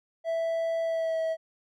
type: tone with pitch glide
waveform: triangle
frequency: 659.3 to 647.2 Hz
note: E5 to E5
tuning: 0 to -32 cents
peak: -24 dBFS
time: 0.24-1.37 s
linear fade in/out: 50 ms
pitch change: -32 cents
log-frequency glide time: 0.83-1.19 s
effects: none